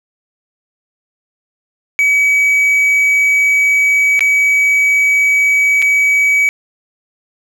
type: tone with dropouts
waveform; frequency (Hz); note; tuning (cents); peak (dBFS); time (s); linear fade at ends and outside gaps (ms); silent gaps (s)
triangle; 2276; C#7; +45; -7; 1.99-6.49; 0; 4.193-4.207 / 5.819-5.824
effects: none